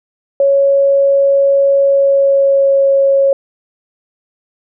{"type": "tone with pitch glide", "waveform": "sine", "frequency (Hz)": [554.4, 549], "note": ["C#5", "C#5"], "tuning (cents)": [0, -17], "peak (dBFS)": -7, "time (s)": [0.4, 3.33], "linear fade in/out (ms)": 2, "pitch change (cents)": -17, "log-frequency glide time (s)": [1.82, 2.88], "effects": []}